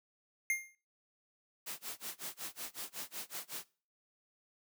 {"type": "tone with exponential decay", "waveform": "square", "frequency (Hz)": 2118, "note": "C7", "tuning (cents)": 21, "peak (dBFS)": -28, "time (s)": [0.5, 0.75], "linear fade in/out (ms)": 1, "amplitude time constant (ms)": 53}
{"type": "noise with tremolo", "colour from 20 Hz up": "white", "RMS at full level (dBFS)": -41, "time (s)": [1.66, 3.65], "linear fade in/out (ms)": 10, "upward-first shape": "sine", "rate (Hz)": 5.4, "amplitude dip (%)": 100}
{"effects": ["noise-tail reverb RT60 0.4 s tail -22 dB re dry", "high-pass 150 Hz 12 dB/octave"]}